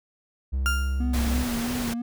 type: tone with pitch glide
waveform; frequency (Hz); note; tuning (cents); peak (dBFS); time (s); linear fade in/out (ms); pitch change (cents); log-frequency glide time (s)
triangle; 66.3 to 66.8; C2 to C2; +23 to +36; -21; 0.52-1.45; 20; +13; 0.66-1.3
type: tone with exponential decay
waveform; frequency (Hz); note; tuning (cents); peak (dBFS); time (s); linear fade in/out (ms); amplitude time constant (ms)
35% pulse; 1399; F6; +3; -19; 0.66-1.17; 0; 110
type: tone with vibrato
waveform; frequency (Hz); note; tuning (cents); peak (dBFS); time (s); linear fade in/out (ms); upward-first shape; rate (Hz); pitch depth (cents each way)
triangle; 240; B3; -49; -25; 1-2.02; 5; sine; 3; 59
type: noise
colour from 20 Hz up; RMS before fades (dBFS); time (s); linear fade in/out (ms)
pink; -32; 1.13-1.94; 10
effects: none